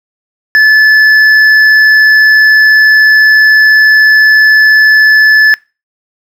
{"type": "tone with hard clipping", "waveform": "sine", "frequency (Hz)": 1733, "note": "A6", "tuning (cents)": -27, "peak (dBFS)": -3, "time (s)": [0.55, 5.54], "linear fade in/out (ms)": 0, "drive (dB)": 4, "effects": ["noise-tail reverb RT60 0.3 s tail -23 dB re dry"]}